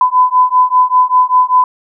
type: beating tone pair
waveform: sine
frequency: 1004 / 1009.1 Hz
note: B5 / B5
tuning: +28 / +37 cents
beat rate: 5.1 Hz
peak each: -10 dBFS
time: 0.01-1.64 s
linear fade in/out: 2 ms
effects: none